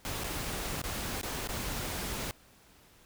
pink noise with dropouts, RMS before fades -36 dBFS, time 0.05-2.31 s, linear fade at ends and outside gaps 0 ms, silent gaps 0.236-0.243 / 0.816-0.839 / 1.213-1.232 / 1.473-1.489 s, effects pink hiss -60 dBFS RMS until 3.05 s

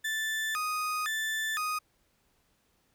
35% pulse tone with vibrato, 1480 Hz, F#6, in tune, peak -28 dBFS, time 0.04-1.79 s, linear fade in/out 10 ms, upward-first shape square, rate 0.98 Hz, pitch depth 300 cents each way, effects pink hiss -71 dBFS RMS until 2.94 s

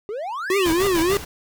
triangle exponential sweep, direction up, 392 to 3255 Hz, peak -24 dBFS, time 0.09-0.66 s, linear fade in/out 0 ms
square tone with vibrato, 360 Hz, F#4, 47 cents flat, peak -18 dBFS, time 0.5-1.17 s, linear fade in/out 2 ms, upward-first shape triangle, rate 3.5 Hz, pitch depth 220 cents each way
pink noise with tremolo, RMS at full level -27 dBFS, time 0.65-1.25 s, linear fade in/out 10 ms, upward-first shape square, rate 6.7 Hz, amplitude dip 60%
effects none

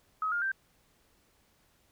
sine tone with pitch steps, 1273 / 1412.5 / 1567.2 Hz, D#6 / F6 / G6, +39 / +19 / -1 cents, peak -28 dBFS, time 0.22-0.517 s, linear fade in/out 2 ms, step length 99 ms, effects pink hiss -68 dBFS RMS until 1.91 s

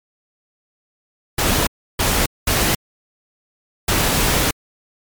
pink noise bursts at uneven times, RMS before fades -17 dBFS, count 4, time 1.38-1.67 / 1.99-2.26 / 2.47-2.75 / 3.88-4.51 s, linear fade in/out 5 ms, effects MP3 96 kbps

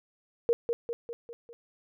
sine tone with echo, 469.9 Hz, A#4, 14 cents sharp, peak -20 dBFS, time 0.49-0.53 s, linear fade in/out 0 ms, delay 200 ms, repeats 5, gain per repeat -5 dB, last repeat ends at 1.53 s, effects none

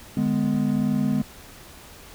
triangle chord, G# diminished, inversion second, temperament just, 149.51 / 207.7 / 249.2 Hz, D3 / G#3 / B3, +31 / 0 / +16 cents, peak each -25 / -21 / -22 dBFS, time 0.17-1.22 s, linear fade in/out 2 ms, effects pink hiss -45 dBFS RMS until 2.14 s

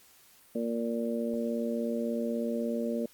harmonic tone, 116.54 Hz, A#2, in tune, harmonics 2 / 3 / 4 / 5, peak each -31 / -39 / -35 / -36 dBFS, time 0.55-3.06 s, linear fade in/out 5 ms, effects white hiss -59 dBFS RMS until 3.13 s + Opus 48 kbps

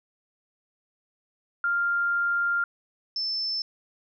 sine tone pair in turn, 1396.9 / 5286 Hz, F6 / E8, 0 / +4 cents, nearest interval octave + major seventh, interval 2304 cents, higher second, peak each -22 / -26 dBFS, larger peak first, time 1.64-2.64 / 3.16-3.62 s, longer first, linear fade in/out 2 ms, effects none

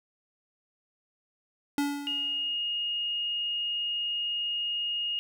square tone with exponential decay, 285.8 Hz, D4, 47 cents flat, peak -24 dBFS, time 1.78-2.57 s, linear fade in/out 1 ms, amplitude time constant 170 ms
sine tone, 2857 Hz, F7, 39 cents sharp, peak -28 dBFS, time 2.07-5.19 s, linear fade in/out 0 ms
effects none

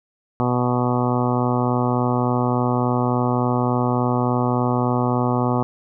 harmonic tone, 123.47 Hz, B2, in tune, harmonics 1 / 2 / 3 / 4 / 5 / 6 / 7 / 8 / 9 / 10, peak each -22 / -22 / -27 / -28 / -30 / -28 / -28 / -32 / -29 / -33 dBFS, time 0.4-5.63 s, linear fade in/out 0 ms, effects none

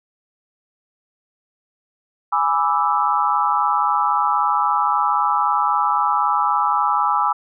sine chord, E dominant seventh, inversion first, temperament equal, 830.6 / 987.8 / 1174.7 / 1318.5 Hz, G#5 / B5 / D6 / E6, 0 / 0 / 0 / 0 cents, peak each -21 dBFS, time 2.32-7.33 s, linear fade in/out 10 ms, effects none

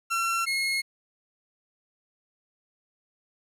30% pulse tone pair in turn, 1356 / 2162 Hz, E6 / C#7, +49 / -44 cents, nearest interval minor sixth, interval 807 cents, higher second, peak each -22 dBFS, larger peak neither, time 0.1-0.46 / 0.46-0.82 s, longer neither, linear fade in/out 20 ms, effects resampled to 32000 Hz + 10-bit

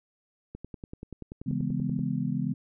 click train, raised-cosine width 3 ms, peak -26 dBFS, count 16, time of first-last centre 0.55-1.992 s, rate 10.4 Hz
sine chord, C# minor seventh, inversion none, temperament just, 138.59 / 166.31 / 207.9 / 249.5 Hz, C#3 / E3 / G#3 / B3, 0 / +16 / +2 / +18 cents, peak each -32 dBFS, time 1.46-2.54 s, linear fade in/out 10 ms
effects none

